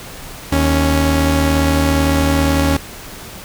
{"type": "tone pair together", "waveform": "sawtooth", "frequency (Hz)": [77.79, 277.2], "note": ["D#2", "C#4"], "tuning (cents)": [0, 0], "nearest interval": "octave + minor seventh", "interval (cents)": 2200, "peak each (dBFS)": -11, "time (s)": [0.52, 2.77], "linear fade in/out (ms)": 5, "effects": ["pink hiss -33 dBFS RMS until 3.44 s"]}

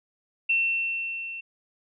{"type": "tone with level ramp", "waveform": "sine", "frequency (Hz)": 2700, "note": "E7", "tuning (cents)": 41, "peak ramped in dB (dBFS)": [-19, -34], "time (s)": [0.49, 1.41], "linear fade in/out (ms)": 10, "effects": []}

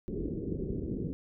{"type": "low-pass noise", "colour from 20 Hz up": "white", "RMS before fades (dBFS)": -35, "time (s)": [0.08, 1.13], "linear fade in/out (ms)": 0, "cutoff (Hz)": 420, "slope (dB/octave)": 48, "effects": []}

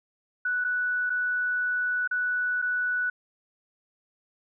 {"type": "tone with dropouts", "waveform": "sine", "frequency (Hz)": 1480, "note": "F#6", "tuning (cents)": 0, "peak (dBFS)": -24, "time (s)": [0.45, 3.1], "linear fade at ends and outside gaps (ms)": 5, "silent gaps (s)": [[0.642, 0.646], [1.097, 1.101], [2.076, 2.111], [2.618, 2.623]], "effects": []}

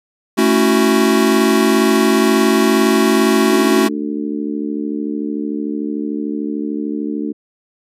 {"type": "chord", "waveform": "square", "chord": "F# minor seventh", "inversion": "first", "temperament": "equal with one note detuned", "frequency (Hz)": [220, 277.2, 329.6, 371.7], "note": ["A3", "C#4", "E4", "F#4"], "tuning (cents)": [0, 0, 0, 8], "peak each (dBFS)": [-16, -18, -19, -16], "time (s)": [0.37, 3.89], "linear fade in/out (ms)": 20}
{"type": "harmonic tone", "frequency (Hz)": 73.42, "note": "D2", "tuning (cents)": 0, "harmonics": [3, 4, 5, 6], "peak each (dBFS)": [-23, -21, -28, -30], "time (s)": [3.49, 7.33], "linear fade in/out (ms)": 20}
{"effects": ["resampled to 32000 Hz"]}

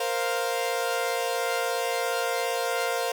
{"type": "chord", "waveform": "sawtooth", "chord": "Bb suspended second", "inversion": "none", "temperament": "equal", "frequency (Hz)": [466.2, 523.3, 698.5], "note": ["Bb4", "C5", "F5"], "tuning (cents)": [0, 0, 0], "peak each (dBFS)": -26, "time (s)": [0, 3.12], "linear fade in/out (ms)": 5, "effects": []}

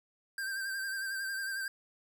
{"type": "tone with vibrato", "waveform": "square", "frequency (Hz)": 1575, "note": "G6", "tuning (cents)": 8, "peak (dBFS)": -35, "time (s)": [0.38, 1.68], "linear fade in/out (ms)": 2, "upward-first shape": "sine", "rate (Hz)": 11, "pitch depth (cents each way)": 40, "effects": []}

